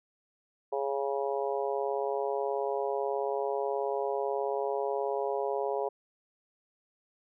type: harmonic tone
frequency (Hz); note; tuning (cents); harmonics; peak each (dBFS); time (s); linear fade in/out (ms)
138.4; C#3; -2; 3 / 4 / 5 / 6 / 7; -32 / -34 / -36 / -38 / -39; 0.72-5.89; 10
effects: none